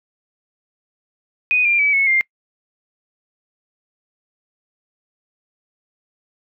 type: tone with pitch steps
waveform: sine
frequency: 2489 / 2388 / 2290 / 2197 / 2108 Hz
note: D#7 / D7 / D7 / C#7 / C7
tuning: 0 / +28 / -44 / -16 / +12 cents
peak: -13 dBFS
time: 1.51-2.21 s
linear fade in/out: 0 ms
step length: 140 ms
effects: noise-tail reverb RT60 0.1 s tail -25 dB re dry